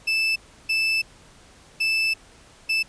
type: tone bursts at uneven times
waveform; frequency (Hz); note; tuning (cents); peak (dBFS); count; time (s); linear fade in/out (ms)
35% pulse; 2637; E7; 0; -18; 4; 0.07-0.36 / 0.69-1.02 / 1.8-2.14 / 2.69-2.83; 10
effects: pink hiss -51 dBFS RMS until 2.88 s + resampled to 22050 Hz